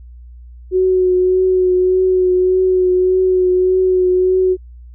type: tone with vibrato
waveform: sine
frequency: 369.1 Hz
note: F#4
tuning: 4 cents flat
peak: -10 dBFS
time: 0.71-4.57 s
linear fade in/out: 50 ms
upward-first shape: triangle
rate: 1.7 Hz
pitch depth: 23 cents each way
effects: added 60 Hz sine -34 dBFS peak until 4.94 s